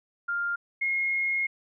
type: tone pair in turn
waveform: sine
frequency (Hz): 1400 / 2152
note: F6 / C7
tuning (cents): +4 / +48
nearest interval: perfect fifth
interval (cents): 744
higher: second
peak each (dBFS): -26 / -24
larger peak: second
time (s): 0.28-0.56 / 0.81-1.47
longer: second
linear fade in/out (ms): 10
effects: none